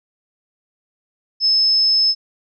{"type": "tone", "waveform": "sine", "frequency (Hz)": 5220, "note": "E8", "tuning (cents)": -18, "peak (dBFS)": -12, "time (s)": [1.4, 2.15], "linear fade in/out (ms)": 50, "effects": []}